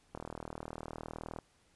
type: click train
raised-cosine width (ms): 1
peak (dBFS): -27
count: 50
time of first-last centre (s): 0.15-1.387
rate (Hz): 39.6
effects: pink hiss -69 dBFS RMS until 1.75 s + resampled to 24000 Hz